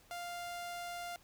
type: tone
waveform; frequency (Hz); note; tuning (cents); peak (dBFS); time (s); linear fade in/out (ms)
sawtooth; 698.5; F5; 0; -37; 0.11-1.16; 0
effects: pink hiss -64 dBFS RMS until 1.23 s